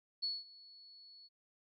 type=tone with ADSR envelope; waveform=sine; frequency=4400 Hz; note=C#8; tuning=14 cents flat; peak=-33 dBFS; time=0.22-1.29 s; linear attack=17 ms; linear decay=200 ms; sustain=-22 dB; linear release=33 ms; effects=none